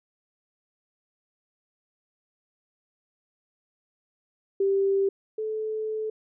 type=tone pair in turn; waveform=sine; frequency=392 / 434.6 Hz; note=G4 / A4; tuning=0 / -21 cents; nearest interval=major second; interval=179 cents; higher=second; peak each=-20 / -27 dBFS; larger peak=first; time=4.6-5.09 / 5.38-6.1 s; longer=second; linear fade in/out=5 ms; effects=none